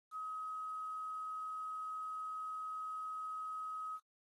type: tone with quantisation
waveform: sine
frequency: 1269 Hz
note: D#6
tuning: 34 cents sharp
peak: -40 dBFS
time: 0.11-4 s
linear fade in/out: 50 ms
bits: 11
effects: AAC 32 kbps